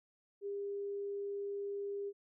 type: tone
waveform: sine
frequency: 402.1 Hz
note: G4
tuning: 44 cents sharp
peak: -37 dBFS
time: 0.41-2.13 s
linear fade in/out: 50 ms
effects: none